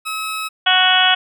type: tone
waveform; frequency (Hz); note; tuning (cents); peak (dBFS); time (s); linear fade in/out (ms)
20% pulse; 1286; E6; -43; -17; 0.05-0.49; 20
type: harmonic tone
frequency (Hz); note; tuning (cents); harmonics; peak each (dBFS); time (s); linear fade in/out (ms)
370; F#4; 0; 2 / 3 / 4 / 5 / 6 / 7 / 8 / 9; -18 / -23 / -17 / -23 / -26 / -22 / -17 / -17; 0.66-1.15; 10
effects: none